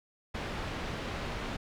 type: low-pass noise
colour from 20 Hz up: pink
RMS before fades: -37 dBFS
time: 0.34-1.57 s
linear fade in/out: 10 ms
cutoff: 3300 Hz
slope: 12 dB/octave
effects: none